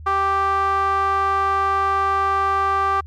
sawtooth tone with band-pass filter, 391.8 Hz, G4, 1 cent flat, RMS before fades -19 dBFS, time 0.06-3.01 s, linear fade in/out 10 ms, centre 1100 Hz, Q 4.9, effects added 78 Hz sine -34 dBFS peak until 3.06 s + MP3 96 kbps

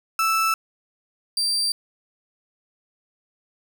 35% pulse tone pair in turn, 1318.5 / 4699 Hz, E6 / D8, 0 / 0 cents, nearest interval octave + minor seventh, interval 2200 cents, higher second, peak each -17 / -19 dBFS, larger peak first, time 0.19-0.54 / 1.37-1.72 s, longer neither, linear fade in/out 2 ms, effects none

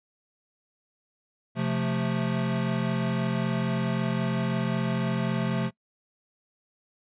square chord, F major, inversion second, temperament equal, 130.81 / 174.61 / 220 Hz, C3 / F3 / A3, 0 / 0 / 0 cents, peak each -30 dBFS, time 1.55-5.71 s, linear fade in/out 50 ms, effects noise-tail reverb RT60 0.1 s tail -23 dB re dry + resampled to 8000 Hz

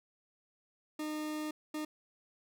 40% pulse tone bursts at uneven times, 305.7 Hz, D#4, 30 cents flat, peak -35 dBFS, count 2, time 0.99-1.51 / 1.74-1.85 s, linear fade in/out 5 ms, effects none

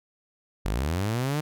sawtooth linear sweep, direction up, 43.2 to 155.56 Hz, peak -21 dBFS, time 0.65-1.41 s, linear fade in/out 10 ms, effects none

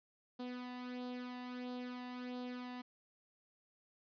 sawtooth tone with flanger, 248.6 Hz, B3, 12 cents sharp, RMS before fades -45 dBFS, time 0.39-2.82 s, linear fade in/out 10 ms, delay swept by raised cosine 0.23 to 1.09 ms, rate 1.5 Hz, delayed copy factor +0.6, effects resampled to 11025 Hz

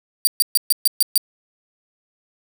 5% pulse tone bursts, 4699 Hz, D8, in tune, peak -5 dBFS, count 7, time 0.25-1.177 s, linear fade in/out 0 ms, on 21 ms, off 130 ms, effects 7-bit

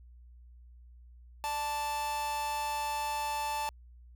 45% pulse tone with amplitude modulation, 880 Hz, A5, in tune, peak -29 dBFS, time 1.44-3.69 s, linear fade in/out 0 ms, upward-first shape sine, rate 286 Hz, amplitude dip 55%, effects added 60 Hz sine -51 dBFS peak until 4.15 s

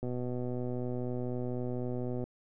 click train, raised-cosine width 2 ms, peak -24 dBFS, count 275, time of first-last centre 0.03-2.24 s, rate 124 Hz, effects none

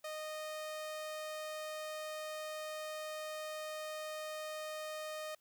sawtooth tone, 618 Hz, D#5, 12 cents flat, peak -37 dBFS, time 0.04-5.35 s, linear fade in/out 5 ms, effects white hiss -75 dBFS RMS until 5.4 s

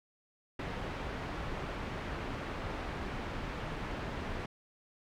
pink low-pass noise, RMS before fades -39 dBFS, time 0.59-4.46 s, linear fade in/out 5 ms, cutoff 2300 Hz, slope 12 dB/octave, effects none

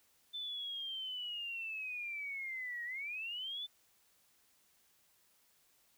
sine linear two-way sweep, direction down then up, 3543 to 1877 to 3543 Hz, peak -39 dBFS, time 0.33-3.67 s, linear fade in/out 20 ms, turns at 2.84 s, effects white hiss -71 dBFS RMS until 5.97 s

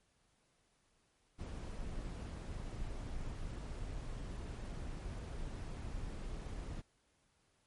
brown noise, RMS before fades -43 dBFS, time 1.38-6.82 s, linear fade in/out 20 ms, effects pink hiss -75 dBFS RMS until 7.66 s + MP3 48 kbps

